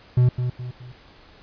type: tone with echo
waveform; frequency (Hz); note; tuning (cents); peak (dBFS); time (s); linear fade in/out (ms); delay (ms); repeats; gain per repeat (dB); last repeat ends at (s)
triangle; 124.3; B2; +12; -11; 0.17-0.29; 5; 210; 3; -8; 0.92
effects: pink hiss -50 dBFS RMS until 1.42 s + resampled to 11025 Hz